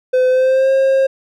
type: tone with pitch glide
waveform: triangle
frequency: 510 to 535.7 Hz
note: C5 to C5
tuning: -44 to +41 cents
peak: -8 dBFS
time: 0.13-1.07 s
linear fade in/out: 10 ms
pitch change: +85 cents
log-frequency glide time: 0.29-0.71 s
effects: none